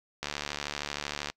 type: click train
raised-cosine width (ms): 0.2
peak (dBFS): -15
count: 79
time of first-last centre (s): 0.23-1.3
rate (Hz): 72.9
effects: noise-tail reverb RT60 0.1 s tail -26 dB re dry